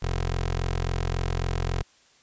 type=tone with notch filter; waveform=15% pulse; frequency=43.65 Hz; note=F1; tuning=in tune; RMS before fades=-27 dBFS; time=0.02-1.83 s; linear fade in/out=10 ms; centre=190 Hz; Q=1.8; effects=white hiss -59 dBFS RMS until 2.22 s + resampled to 16000 Hz